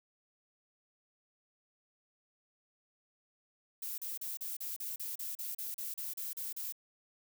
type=noise bursts; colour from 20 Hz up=violet; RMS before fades=-40 dBFS; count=15; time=3.82-6.724 s; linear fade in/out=5 ms; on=160 ms; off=36 ms; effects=none